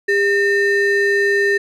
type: ring-modulated tone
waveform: triangle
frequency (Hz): 1108.7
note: C#6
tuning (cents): 0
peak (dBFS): -8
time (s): 0.08-1.58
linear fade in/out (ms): 10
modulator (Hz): 707
effects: none